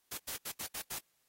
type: noise bursts at uneven times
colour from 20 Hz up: white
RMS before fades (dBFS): -40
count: 6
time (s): 0.11-0.18 / 0.27-0.37 / 0.45-0.52 / 0.59-0.67 / 0.74-0.82 / 0.9-0.99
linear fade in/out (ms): 10
effects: white hiss -75 dBFS RMS until 1.28 s + AAC 48 kbps